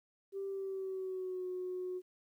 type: tone with pitch glide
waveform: sine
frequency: 391.8 to 365.6 Hz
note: G4 to F#4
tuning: -1 to -21 cents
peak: -36 dBFS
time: 0.32-2.02 s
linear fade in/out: 50 ms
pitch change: -120 cents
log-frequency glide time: 0.47-1.46 s
effects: tanh soft clip ceiling -32 dBFS + 12-bit